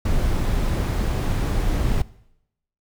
brown noise, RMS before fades -21 dBFS, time 0.05-2.02 s, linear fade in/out 5 ms, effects noise-tail reverb RT60 0.8 s tail -20 dB re dry

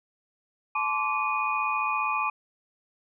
sine tone cluster, 861 / 1043 / 1158 / 2472 Hz, A5 / C6 / D6 / D#7, -38 / -6 / -25 / -12 cents, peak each -31 / -32 / -28 / -30 dBFS, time 0.75-2.3 s, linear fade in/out 5 ms, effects none

